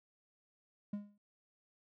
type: tone with exponential decay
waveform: triangle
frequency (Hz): 205.1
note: G#3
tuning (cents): -21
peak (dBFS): -32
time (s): 0.93-1.18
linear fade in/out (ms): 5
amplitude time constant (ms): 53
effects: none